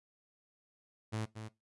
sawtooth tone with echo, 109.4 Hz, A2, 9 cents flat, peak -31 dBFS, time 1.12-1.26 s, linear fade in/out 20 ms, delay 230 ms, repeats 1, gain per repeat -8 dB, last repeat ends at 1.49 s, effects noise-tail reverb RT60 0.2 s tail -19 dB re dry + resampled to 24000 Hz

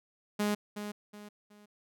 sawtooth tone with echo, 207.7 Hz, G#3, in tune, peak -24 dBFS, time 0.39-0.55 s, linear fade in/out 10 ms, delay 370 ms, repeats 3, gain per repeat -9 dB, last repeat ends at 1.66 s, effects none

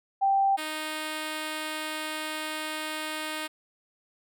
sine / 5% pulse tone pair in turn, 784 / 310.1 Hz, G5 / D#4, 0 / -6 cents, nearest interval octave + major third, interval 1606 cents, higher first, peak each -20 dBFS, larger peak neither, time 0.21-0.57 / 0.57-3.48 s, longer second, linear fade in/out 20 ms, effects none

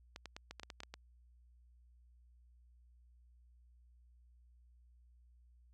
clicks, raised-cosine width 0.2 ms, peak -29 dBFS, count 10, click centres 0.161 / 0.257 / 0.365 / 0.51 / 0.597 / 0.633 / 0.702 / 0.804 / 0.834 / 0.94 s, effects added 60 Hz sine -62 dBFS peak until 5.73 s

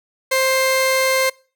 sawtooth tone pair together, 526 / 1052 Hz, C5 / C6, +9 / +9 cents, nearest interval octave, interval 1200 cents, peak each -13 dBFS, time 0.31-1.3 s, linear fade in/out 10 ms, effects noise-tail reverb RT60 0.4 s tail -25 dB re dry

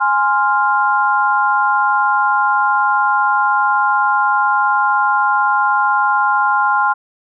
sine chord, F minor, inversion first, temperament equal, 830.6 / 1046.5 / 1396.9 Hz, Ab5 / C6 / F6, 0 / 0 / 0 cents, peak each -16 dBFS, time 0-6.94 s, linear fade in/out 20 ms, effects none

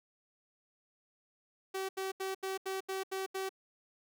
sawtooth tone bursts, 382.8 Hz, G4, 41 cents flat, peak -31 dBFS, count 8, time 1.74-3.493 s, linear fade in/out 10 ms, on 150 ms, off 79 ms, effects none

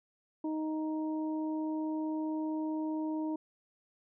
harmonic tone, 311.8 Hz, D#4, 4 cents sharp, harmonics 1 / 2 / 3, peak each -32 / -44 / -44 dBFS, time 0.44-3.36 s, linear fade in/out 5 ms, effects none

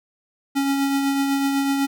square tone with tremolo, 276.3 Hz, C#4, 6 cents flat, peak -18 dBFS, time 0.55-1.87 s, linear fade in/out 20 ms, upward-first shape triangle, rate 8 Hz, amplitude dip 35%, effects none

